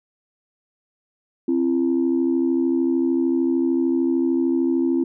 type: tone pair together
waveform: sine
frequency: 264.5 / 337.8 Hz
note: C4 / E4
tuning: +19 / +42 cents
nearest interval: major third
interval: 423 cents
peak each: -19 dBFS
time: 1.48-5.04 s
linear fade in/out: 5 ms
effects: tanh soft clip ceiling -11 dBFS